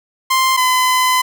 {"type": "tone pair in turn", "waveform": "sawtooth", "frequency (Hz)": [1046.5, 1016.7], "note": ["C6", "B5"], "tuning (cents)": [0, 50], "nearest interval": "minor second", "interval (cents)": 50, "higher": "first", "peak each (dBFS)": -8, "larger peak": "neither", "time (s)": [[0.3, 0.57], [0.57, 1.22]], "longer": "second", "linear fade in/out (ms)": 10, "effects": []}